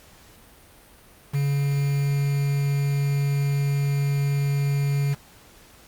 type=tone with quantisation; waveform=triangle; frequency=141 Hz; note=C#3; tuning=30 cents sharp; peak=-18 dBFS; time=1.33-5.15 s; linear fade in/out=20 ms; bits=6; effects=pink hiss -51 dBFS RMS until 5.87 s + Opus 48 kbps